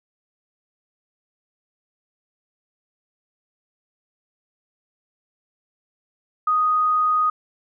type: tone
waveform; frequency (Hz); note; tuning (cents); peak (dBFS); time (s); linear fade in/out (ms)
sine; 1244.5; D#6; 0; -16; 6.47-7.3; 5
effects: none